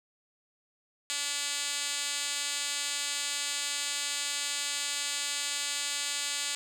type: tone with band-pass filter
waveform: 5% pulse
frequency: 287.3 Hz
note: D4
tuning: 38 cents flat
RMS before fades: -33 dBFS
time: 1.1-6.55 s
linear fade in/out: 0 ms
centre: 6000 Hz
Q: 2.9
effects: none